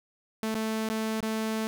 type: tone with dropouts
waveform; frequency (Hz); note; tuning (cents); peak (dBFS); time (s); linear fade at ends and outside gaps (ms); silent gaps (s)
sawtooth; 220; A3; 0; -24; 0.43-1.67; 0; 0.543-0.551 / 0.888-0.9 / 1.205-1.228
effects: none